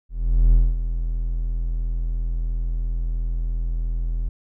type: tone with ADSR envelope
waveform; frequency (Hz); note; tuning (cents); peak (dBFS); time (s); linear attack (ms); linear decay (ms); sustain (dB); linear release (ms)
triangle; 41.48; E1; +12; -8; 0.09-4.29; 440; 220; -11; 4
effects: none